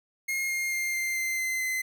45% pulse tone with pitch steps, 2143 / 2127 / 2111 / 2095 / 2080 / 2064 / 2049 Hz, C7 / C7 / C7 / C7 / C7 / C7 / C7, +41 / +28 / +15 / +2 / -11 / -24 / -37 cents, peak -27 dBFS, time 0.28-1.82 s, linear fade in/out 10 ms, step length 220 ms, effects none

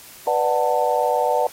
sine chord, B minor seventh, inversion none, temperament just, 493.9 / 592.7 / 740.8 / 889 Hz, B4 / D5 / F#5 / A5, 0 / +16 / +2 / +18 cents, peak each -22 dBFS, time 0.27-1.47 s, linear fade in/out 2 ms, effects white hiss -43 dBFS RMS until 1.52 s + AAC 48 kbps

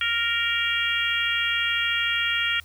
harmonic tone, 466.2 Hz, A#4, in tune, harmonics 3 / 4 / 5 / 6 / 7, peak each -28 / -28 / -28 / -28 / -28 dBFS, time 0.01-2.6 s, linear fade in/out 2 ms, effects added 81 Hz sine -48 dBFS peak until 2.64 s + white hiss -55 dBFS RMS until 2.64 s

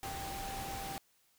sine tone in noise, 784 Hz, G5, in tune, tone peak -42 dBFS, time 0.03-0.98 s, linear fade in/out 0 ms, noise pink, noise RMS -43 dBFS, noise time 0.03-0.98 s, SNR -2 dB, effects white hiss -71 dBFS RMS until 1.38 s

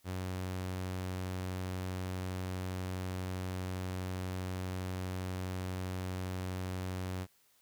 sawtooth tone, 92.4 Hz, F#2, 2 cents flat, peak -32 dBFS, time 0.04-7.27 s, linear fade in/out 50 ms, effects white hiss -69 dBFS RMS until 7.61 s

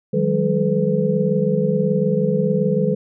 sine tone cluster, 156.4 / 183.3 / 201.8 / 430.6 / 501 Hz, D#3 / F#3 / G#3 / A4 / B4, +9 / -16 / -49 / -37 / +25 cents, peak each -22 dBFS, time 0.13-2.95 s, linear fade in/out 10 ms, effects none

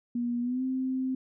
sine tone with pitch glide, 240 to 260.2 Hz, B3 to C4, -49 to -9 cents, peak -27 dBFS, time 0.15-1.15 s, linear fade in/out 5 ms, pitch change +140 cents, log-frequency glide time 0.41-0.63 s, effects none

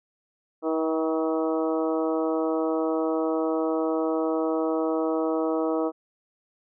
harmonic tone with a mistuned harmonic, 160 Hz, D#3, 49 cents sharp, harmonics 2 / 3 / 4 / 5 / 6 / 7 / 8, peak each -26 / -27 / -30 / -36 / -38 / -38 / -38 dBFS, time 0.62-5.92 s, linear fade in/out 50 ms, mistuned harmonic 5, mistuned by -24 cents, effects none

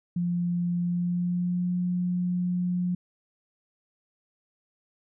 sine tone with pitch glide, 174.61 to 178.69 Hz, F3 to F3, 0 to +40 cents, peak -24 dBFS, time 0.16-2.95 s, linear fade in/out 5 ms, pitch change +40 cents, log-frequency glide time 0.8-1.73 s, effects none

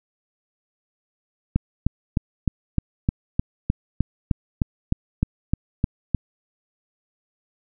click train, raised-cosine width 5 ms, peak -6 dBFS, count 16, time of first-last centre 1.56-6.147 s, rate 3.27 Hz, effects none

